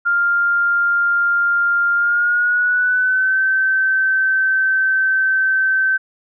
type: tone with pitch glide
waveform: sine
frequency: 1399 to 1543.3 Hz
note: F6 to G6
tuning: +3 to -27 cents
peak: -13 dBFS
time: 0.05-5.98 s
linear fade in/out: 20 ms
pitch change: +170 cents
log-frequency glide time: 1.95-3.4 s
effects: none